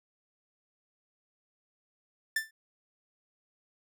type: tone with exponential decay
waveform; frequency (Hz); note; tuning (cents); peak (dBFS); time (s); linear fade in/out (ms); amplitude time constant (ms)
45% pulse; 1771; A6; +11; -24; 2.36-2.51; 5; 32
effects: none